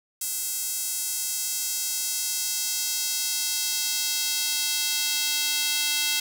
square tone with high-pass filter sweep, 295.3 Hz, D4, 10 cents sharp, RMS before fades -27 dBFS, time 0.21-6.2 s, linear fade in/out 5 ms, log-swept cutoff 8100 to 3400 Hz, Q 1.2, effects 8-bit

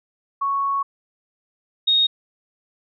sine tone pair in turn, 1108.7 / 3729 Hz, C#6 / A#7, 0 / 0 cents, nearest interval octave + major sixth, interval 2100 cents, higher second, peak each -19 / -14 dBFS, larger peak second, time 0.41-0.83 / 1.87-2.07 s, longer first, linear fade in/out 10 ms, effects none

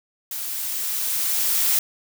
blue noise with level ramp, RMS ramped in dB -30 to -19 dBFS, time 0.31-1.79 s, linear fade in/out 2 ms, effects none

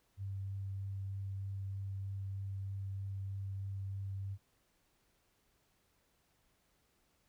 sine tone with vibrato, 97.7 Hz, G2, 5 cents flat, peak -38 dBFS, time 0.17-4.38 s, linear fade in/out 50 ms, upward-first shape triangle, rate 3.2 Hz, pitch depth 10 cents each way, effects pink hiss -75 dBFS RMS until 7.28 s

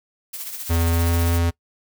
blue noise with tremolo, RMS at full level -30 dBFS, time 0.33-1.39 s, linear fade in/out 10 ms, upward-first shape sine, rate 15 Hz, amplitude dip 50%
square tone with pitch glide, 83.9 to 84.87 Hz, E2 to F2, +31 to -49 cents, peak -18 dBFS, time 0.69-1.51 s, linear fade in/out 20 ms, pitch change +20 cents, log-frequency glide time 0.93-1.11 s
effects noise-tail reverb RT60 0.1 s tail -22 dB re dry

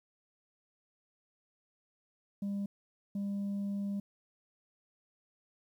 sine tone bursts at uneven times, 200.3 Hz, G3, 38 cents sharp, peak -30 dBFS, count 2, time 2.42-2.66 / 3.15-4 s, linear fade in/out 5 ms, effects tanh soft clip ceiling -32 dBFS + 11-bit

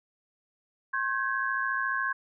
sine tone cluster, 1073 / 1548 / 1662 Hz, C6 / G6 / G#6, +43 / -22 / +1 cents, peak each -31 dBFS, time 0.93-2.13 s, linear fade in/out 10 ms, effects none

